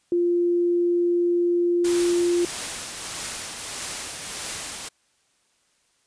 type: tone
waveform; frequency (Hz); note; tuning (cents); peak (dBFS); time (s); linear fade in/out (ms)
sine; 348.2; F4; -5; -18; 0.12-2.45; 2
type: noise with tremolo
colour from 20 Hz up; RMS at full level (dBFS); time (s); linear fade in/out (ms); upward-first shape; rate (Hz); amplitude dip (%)
white; -29; 1.84-4.89; 10; triangle; 1.6; 40
effects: white hiss -66 dBFS RMS until 6.06 s + resampled to 22050 Hz